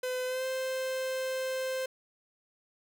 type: tone with pitch glide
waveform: 45% pulse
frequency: 507 to 521.3 Hz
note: B4 to C5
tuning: +45 to -6 cents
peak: -31 dBFS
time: 0.03-1.86 s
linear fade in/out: 5 ms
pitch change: +49 cents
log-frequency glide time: 0.26-0.45 s
effects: none